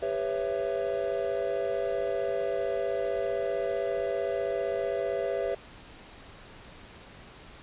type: chord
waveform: triangle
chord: C# half-diminished seventh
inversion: second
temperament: just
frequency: 399.1 / 498.9 / 554.4 / 665.2 Hz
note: G4 / B4 / C#5 / E5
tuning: +31 / +17 / 0 / +16 cents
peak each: -31 dBFS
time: 0.02-5.55 s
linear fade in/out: 5 ms
effects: pink hiss -49 dBFS RMS until 7.62 s + resampled to 8000 Hz